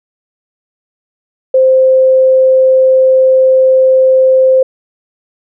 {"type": "tone", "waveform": "sine", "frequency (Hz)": 522, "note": "C5", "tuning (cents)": -4, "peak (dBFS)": -4, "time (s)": [1.54, 4.63], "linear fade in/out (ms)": 5, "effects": []}